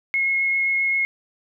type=tone with vibrato; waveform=sine; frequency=2166 Hz; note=C#7; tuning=41 cents flat; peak=-18 dBFS; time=0.14-1.05 s; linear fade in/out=0 ms; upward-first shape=triangle; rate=7.6 Hz; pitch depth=9 cents each way; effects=none